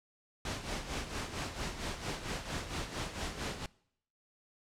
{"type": "noise with tremolo", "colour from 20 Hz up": "pink", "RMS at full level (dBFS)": -36, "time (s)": [0.45, 3.66], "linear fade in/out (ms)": 2, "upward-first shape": "sine", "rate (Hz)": 4.4, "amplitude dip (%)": 65, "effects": ["noise-tail reverb RT60 0.7 s tail -23 dB re dry", "low-pass 7000 Hz 12 dB/octave"]}